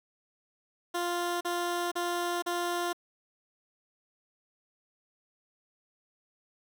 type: tone bursts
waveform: 15% pulse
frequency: 349.2 Hz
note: F4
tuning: in tune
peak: -23 dBFS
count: 4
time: 0.94-2.931 s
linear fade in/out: 10 ms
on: 470 ms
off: 37 ms
effects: none